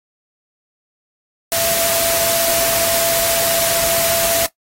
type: tone in noise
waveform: sine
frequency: 670 Hz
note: E5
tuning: 28 cents sharp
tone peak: -20 dBFS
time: 1.52-4.46 s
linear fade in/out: 0 ms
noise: white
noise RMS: -18 dBFS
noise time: 1.52-4.46 s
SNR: -5 dB
effects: noise-tail reverb RT60 0.1 s tail -17 dB re dry + AAC 48 kbps